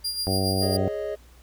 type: tone with tremolo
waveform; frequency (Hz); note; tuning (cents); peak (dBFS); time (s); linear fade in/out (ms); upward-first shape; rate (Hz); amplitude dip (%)
sawtooth; 4800; D8; +37; -22; 0.04-0.77; 10; sine; 7.3; 55
type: harmonic tone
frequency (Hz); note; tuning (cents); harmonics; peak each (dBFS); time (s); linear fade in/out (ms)
95.6; G2; -43; 1 / 2 / 3 / 4 / 5 / 6 / 7 / 8; -26 / -29 / -31 / -32 / -33 / -34 / -34 / -35; 0.27-0.88; 0
type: chord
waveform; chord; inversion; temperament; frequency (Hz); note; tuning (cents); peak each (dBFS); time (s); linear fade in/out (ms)
triangle; Ab suspended fourth; none; just; 415.3 / 553.7 / 623; Ab4 / Db5 / Eb5; 0 / -2 / +2; -29 / -32 / -29; 0.61-1.16; 20
effects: added 60 Hz sine -50 dBFS peak until 1.42 s + pink hiss -57 dBFS RMS until 1.42 s